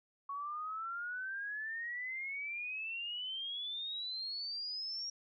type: exponential sweep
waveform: sine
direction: up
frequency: 1108.7 to 5640 Hz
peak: -38 dBFS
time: 0.29-5.1 s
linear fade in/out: 5 ms
effects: none